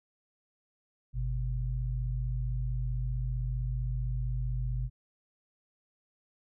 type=tone pair together; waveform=sine; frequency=49.69 / 125.2 Hz; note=G1 / B2; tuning=+24 / +24 cents; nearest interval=octave + major third; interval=1600 cents; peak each=-31 / -33 dBFS; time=1.13-4.9 s; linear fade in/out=50 ms; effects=none